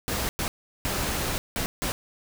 pink noise bursts at uneven times, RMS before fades -28 dBFS, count 5, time 0.08-0.29 / 0.39-0.48 / 0.85-1.38 / 1.56-1.66 / 1.82-1.92 s, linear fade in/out 0 ms, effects none

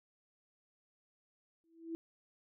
sine tone with exponential growth, 329.4 Hz, E4, 1 cent flat, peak -35 dBFS, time 1.64-1.95 s, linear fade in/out 0 ms, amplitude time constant 66 ms, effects none

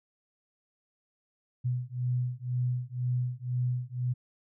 sine beating tone pair, 123.47 / 125.47 Hz, B2 / B2, 0 / +28 cents, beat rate 2 Hz, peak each -31 dBFS, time 1.64-4.14 s, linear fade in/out 20 ms, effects none

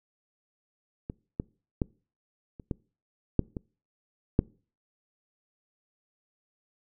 clicks, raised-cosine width 3 ms, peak -21 / -16 / -13 / -30 / -17 / -8 / -21 / -6 dBFS, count 8, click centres 1.099 / 1.399 / 1.818 / 2.598 / 2.712 / 3.393 / 3.568 / 4.391 s, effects noise-tail reverb RT60 0.4 s tail -25 dB re dry

